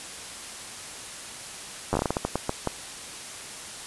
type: slowing click train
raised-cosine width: 1 ms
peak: -10 dBFS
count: 13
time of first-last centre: 1.93-2.673 s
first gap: 10 ms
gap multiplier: 1.3
effects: white hiss -39 dBFS RMS until 3.86 s + resampled to 24000 Hz